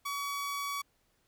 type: tone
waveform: sawtooth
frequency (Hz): 1133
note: C#6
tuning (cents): +37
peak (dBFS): -30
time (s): 0.05-0.82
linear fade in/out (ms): 10
effects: pink hiss -73 dBFS RMS until 1.27 s